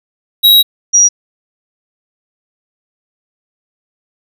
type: tone pair in turn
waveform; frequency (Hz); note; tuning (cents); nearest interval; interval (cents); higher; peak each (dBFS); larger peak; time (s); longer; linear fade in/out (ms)
square / sine; 3838 / 5751; A#7 / F8; +50 / +50; perfect fifth; 700; second; -4; neither; 0.43-0.63 / 0.93-1.09; first; 20
effects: none